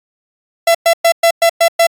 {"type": "tone bursts", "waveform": "45% pulse", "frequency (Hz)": 672, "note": "E5", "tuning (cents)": 33, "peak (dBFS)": -7, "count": 7, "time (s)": [0.67, 1.869], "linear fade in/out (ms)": 5, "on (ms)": 77, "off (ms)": 110, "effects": ["AAC 64 kbps"]}